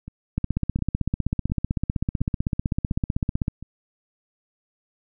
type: two click trains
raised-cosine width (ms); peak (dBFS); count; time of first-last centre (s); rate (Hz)
5; -24 / -10; 6 / 50; 0.08-3.626 / 0.38-3.481; 1.41 / 15.8
effects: none